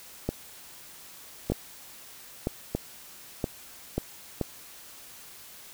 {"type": "two click trains", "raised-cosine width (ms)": 2, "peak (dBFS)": [-13, -13], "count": [4, 4], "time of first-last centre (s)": [[1.5, 4.413], [0.29, 3.98]], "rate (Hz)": [1.03, 0.813], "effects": ["white hiss -48 dBFS RMS until 5.73 s"]}